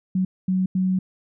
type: tone bursts at uneven times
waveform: sine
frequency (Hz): 186.4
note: F#3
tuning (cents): +13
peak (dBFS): -18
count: 3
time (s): 0.15-0.25 / 0.48-0.66 / 0.75-0.99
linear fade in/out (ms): 5
effects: none